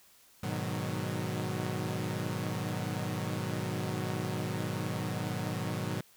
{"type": "chord", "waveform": "sawtooth", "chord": "G# minor seventh", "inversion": "none", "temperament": "equal with one note detuned", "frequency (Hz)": [103.83, 123.47, 153.42, 185], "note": ["G#2", "B2", "D#3", "F#3"], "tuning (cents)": [0, 0, -24, 0], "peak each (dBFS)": -34, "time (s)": [0.43, 6.01], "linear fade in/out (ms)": 5, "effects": ["white hiss -61 dBFS RMS until 6.16 s"]}